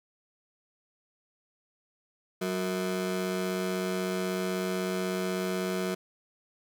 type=ring-modulated tone; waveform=30% pulse; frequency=277.2 Hz; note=C#4; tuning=in tune; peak=-23 dBFS; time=2.41-5.95 s; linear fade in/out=10 ms; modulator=90.5 Hz; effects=none